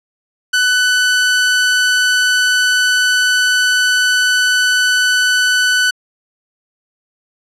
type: tone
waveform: sawtooth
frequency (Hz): 1496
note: F#6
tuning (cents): +19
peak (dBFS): -7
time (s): 0.53-5.91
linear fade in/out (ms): 10
effects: low-pass 9000 Hz 12 dB/octave